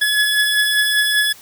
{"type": "beating tone pair", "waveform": "25% pulse", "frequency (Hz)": [1696, 1701.1], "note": ["G#6", "G#6"], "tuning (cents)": [36, 41], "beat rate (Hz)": 5.1, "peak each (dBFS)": [-18, -11], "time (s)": [0.01, 1.33], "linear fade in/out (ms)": 10, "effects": ["white hiss -43 dBFS RMS until 1.41 s"]}